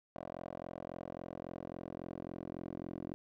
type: tone with band-pass filter sweep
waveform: 10% pulse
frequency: 43.64 Hz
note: F1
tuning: 1 cent flat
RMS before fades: -45 dBFS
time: 0.16-3.14 s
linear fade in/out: 0 ms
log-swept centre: 610 to 350 Hz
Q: 2.1
effects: none